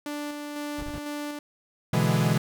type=tone with tremolo; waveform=sawtooth; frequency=293.7 Hz; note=D4; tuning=in tune; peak=-27 dBFS; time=0.06-1.39 s; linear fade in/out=2 ms; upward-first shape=square; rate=2 Hz; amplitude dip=30%
type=noise bursts; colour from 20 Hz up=brown; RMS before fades=-36 dBFS; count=3; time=0.78-0.987 s; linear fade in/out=5 ms; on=55 ms; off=21 ms
type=chord; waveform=45% pulse; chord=E dominant seventh; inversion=second; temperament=equal; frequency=123.47 / 146.83 / 164.81 / 207.7 Hz; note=B2 / D3 / E3 / G#3; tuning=0 / 0 / 0 / 0 cents; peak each=-26 / -27 / -25 / -28 dBFS; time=1.93-2.38 s; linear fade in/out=5 ms
effects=none